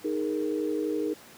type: chord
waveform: sine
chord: D# suspended fourth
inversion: none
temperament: just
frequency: 311.1 / 414.8 / 466.7 Hz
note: D#4 / G#4 / A#4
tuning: 0 / -2 / +2 cents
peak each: -29 / -31 / -32 dBFS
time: 0.04-1.14 s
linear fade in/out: 10 ms
effects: pink hiss -50 dBFS RMS until 1.37 s + high-pass 150 Hz 12 dB/octave